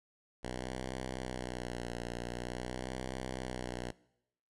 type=tone with vibrato; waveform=5% pulse; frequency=61.74 Hz; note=B1; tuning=in tune; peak=-27 dBFS; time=0.43-3.92 s; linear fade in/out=10 ms; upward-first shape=sine; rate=0.46 Hz; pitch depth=68 cents each way; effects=noise-tail reverb RT60 0.8 s tail -22 dB re dry + resampled to 24000 Hz